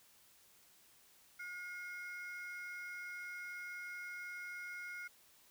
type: ring-modulated tone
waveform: triangle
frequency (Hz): 1793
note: A6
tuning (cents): +32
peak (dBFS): -39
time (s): 1.39-5.08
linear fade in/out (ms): 10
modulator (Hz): 357
effects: white hiss -66 dBFS RMS until 5.5 s